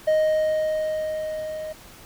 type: tone with level ramp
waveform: triangle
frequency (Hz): 622.3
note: D#5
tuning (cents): 0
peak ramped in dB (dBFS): -14 to -28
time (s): 0.07-1.73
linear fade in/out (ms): 10
effects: pink hiss -46 dBFS RMS until 2.05 s